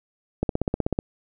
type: click train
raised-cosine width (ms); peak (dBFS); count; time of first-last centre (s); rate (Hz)
2; -9; 10; 0.43-0.989; 16.1
effects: none